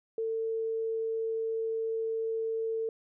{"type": "tone", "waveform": "sine", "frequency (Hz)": 448.6, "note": "A4", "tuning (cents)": 34, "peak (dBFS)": -29, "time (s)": [0.18, 2.89], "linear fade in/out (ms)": 2, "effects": []}